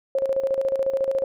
sine tone with tremolo, 539 Hz, C#5, 49 cents flat, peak -18 dBFS, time 0.15-1.24 s, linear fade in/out 2 ms, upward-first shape square, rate 14 Hz, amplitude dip 60%, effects none

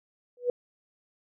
sine tone with exponential growth, 489.9 Hz, B4, 14 cents flat, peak -19 dBFS, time 0.37-0.5 s, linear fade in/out 2 ms, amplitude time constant 28 ms, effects none

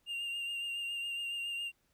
triangle tone with vibrato, 2794 Hz, F7, in tune, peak -34 dBFS, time 0.06-1.72 s, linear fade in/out 50 ms, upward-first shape triangle, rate 7.2 Hz, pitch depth 28 cents each way, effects pink hiss -75 dBFS RMS until 1.93 s

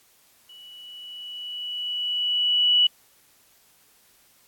sine tone with level ramp, 2947 Hz, F#7, 8 cents flat, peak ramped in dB -44 to -14 dBFS, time 0.49-2.87 s, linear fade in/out 5 ms, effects white hiss -59 dBFS RMS until 4.47 s + AAC 64 kbps

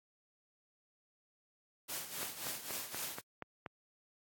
white noise with tremolo, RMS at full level -39 dBFS, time 1.88-3.21 s, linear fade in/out 20 ms, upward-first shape triangle, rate 3.7 Hz, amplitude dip 75%
click train, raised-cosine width 0.5 ms, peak -27 dBFS, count 7, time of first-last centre 2.23-3.662 s, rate 4.19 Hz
effects high-pass 100 Hz 12 dB/octave + AAC 64 kbps

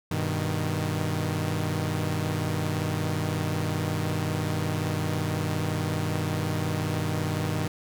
sawtooth chord, G augmented, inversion none, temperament equal, 98 / 123.47 / 155.56 Hz, G2 / B2 / D#3, 0 / 0 / 0 cents, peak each -26 / -29 / -25 dBFS, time 0.11-7.68 s, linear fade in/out 5 ms, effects none

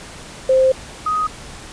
sine tone pair in turn, 523.3 / 1252.2 Hz, C5 / D#6, 0 / +11 cents, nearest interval octave + minor third, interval 1511 cents, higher second, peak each -10 / -16 dBFS, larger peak first, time 0.49-0.72 / 1.06-1.27 s, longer first, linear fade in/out 5 ms, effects pink hiss -36 dBFS RMS until 1.72 s + resampled to 22050 Hz

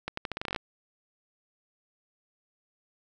accelerating click train, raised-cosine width 0.3 ms, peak -16 dBFS, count 12, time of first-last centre 0.08-0.562 s, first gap 94 ms, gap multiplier 0.83, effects none

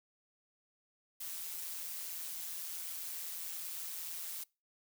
blue noise with amplitude modulation, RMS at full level -40 dBFS, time 1.2-4.44 s, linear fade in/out 10 ms, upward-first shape sine, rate 169 Hz, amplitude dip 55%, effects noise-tail reverb RT60 0.3 s tail -25 dB re dry

